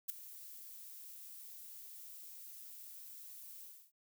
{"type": "noise with ADSR envelope", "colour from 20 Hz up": "violet", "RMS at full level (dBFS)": -35, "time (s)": [0.08, 3.92], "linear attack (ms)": 19, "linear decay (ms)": 3, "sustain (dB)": -17, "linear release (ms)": 290, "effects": []}